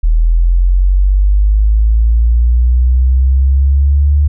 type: linear sweep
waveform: sine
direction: up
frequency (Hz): 39.46 to 73.42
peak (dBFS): -6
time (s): 0.03-4.28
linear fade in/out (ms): 10
effects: none